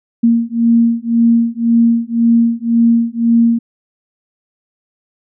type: beating tone pair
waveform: sine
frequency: 231.3 / 233.2 Hz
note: A#3 / A#3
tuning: -13 / +1 cents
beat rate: 1.9 Hz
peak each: -12 dBFS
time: 0.23-3.59 s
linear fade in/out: 10 ms
effects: none